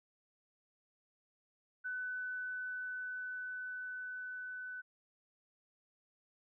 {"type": "tone with level ramp", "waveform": "sine", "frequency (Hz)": 1501, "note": "F#6", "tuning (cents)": 24, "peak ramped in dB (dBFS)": [-37, -42], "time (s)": [1.84, 4.82], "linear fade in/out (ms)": 20, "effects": []}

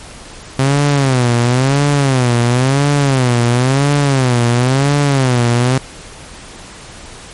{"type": "tone with vibrato", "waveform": "sawtooth", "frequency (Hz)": 131.1, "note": "C3", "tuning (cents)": 4, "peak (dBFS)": -6, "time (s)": [0.59, 5.78], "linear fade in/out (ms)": 2, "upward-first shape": "sine", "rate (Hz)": 0.97, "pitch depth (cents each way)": 170, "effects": ["pink hiss -34 dBFS RMS until 7.33 s", "MP3 48 kbps"]}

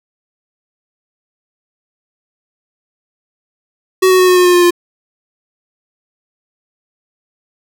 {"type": "tone with pitch steps", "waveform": "square", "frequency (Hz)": [374.8, 371.1, 367.5, 363.9, 360.4, 356.8, 353.4, 349.9], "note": ["F#4", "F#4", "F#4", "F#4", "F#4", "F4", "F4", "F4"], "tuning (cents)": [22, 5, -12, -29, -45, 37, 21, 3], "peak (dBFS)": -7, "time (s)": [4.02, 4.708], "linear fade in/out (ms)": 10, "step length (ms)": 86, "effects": []}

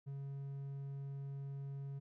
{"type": "tone", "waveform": "triangle", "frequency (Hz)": 138.59, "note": "C#3", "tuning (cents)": 0, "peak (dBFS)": -40, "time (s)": [0.06, 2], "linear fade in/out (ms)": 20, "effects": []}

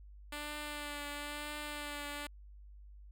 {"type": "tone with vibrato", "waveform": "5% pulse", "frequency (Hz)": 293.7, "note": "D4", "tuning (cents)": 0, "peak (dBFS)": -29, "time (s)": [0.32, 2.27], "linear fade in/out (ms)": 5, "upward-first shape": "triangle", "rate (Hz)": 1, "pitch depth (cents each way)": 26, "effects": ["added 50 Hz sine -51 dBFS peak until 3.11 s"]}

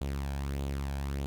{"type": "tone with flanger", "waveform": "sawtooth", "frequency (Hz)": 69.3, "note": "C#2", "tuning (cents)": 0, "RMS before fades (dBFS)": -34, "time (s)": [0.01, 1.26], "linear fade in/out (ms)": 0, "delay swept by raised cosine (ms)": [0.27, 1.27], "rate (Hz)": 1.6, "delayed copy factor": 0.5, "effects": []}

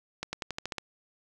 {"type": "accelerating click train", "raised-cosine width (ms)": 0.2, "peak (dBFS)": -16, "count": 8, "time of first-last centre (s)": [0.23, 0.783], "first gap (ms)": 100, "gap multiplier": 0.92, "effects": []}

